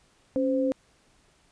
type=tone pair together; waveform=sine; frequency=274.7 / 518.6 Hz; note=C#4 / C5; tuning=-16 / -15 cents; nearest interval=major seventh; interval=1101 cents; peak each=-25 dBFS; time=0.36-0.72 s; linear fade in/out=0 ms; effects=pink hiss -63 dBFS RMS until 1.51 s + resampled to 22050 Hz